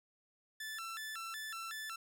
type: tone with vibrato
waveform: sawtooth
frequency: 1532 Hz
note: G6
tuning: 40 cents flat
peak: -38 dBFS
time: 0.6-1.96 s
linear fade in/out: 5 ms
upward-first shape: square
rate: 2.7 Hz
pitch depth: 230 cents each way
effects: none